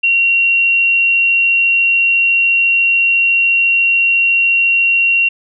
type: tone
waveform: sine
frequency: 2747 Hz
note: F7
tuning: 29 cents flat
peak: -9 dBFS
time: 0.03-5.29 s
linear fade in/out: 10 ms
effects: none